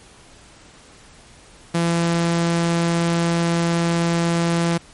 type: tone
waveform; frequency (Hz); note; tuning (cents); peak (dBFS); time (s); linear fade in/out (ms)
sawtooth; 169.1; E3; +44; -13; 1.74-4.78; 10
effects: pink hiss -47 dBFS RMS until 4.93 s + MP3 48 kbps